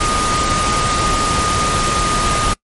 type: tone in noise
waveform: sine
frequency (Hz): 1228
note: D#6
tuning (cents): -23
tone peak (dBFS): -17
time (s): 0-2.54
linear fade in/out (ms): 10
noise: pink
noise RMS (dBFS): -18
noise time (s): 0-2.54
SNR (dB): -2
effects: noise-tail reverb RT60 0.1 s tail -25 dB re dry + MP3 48 kbps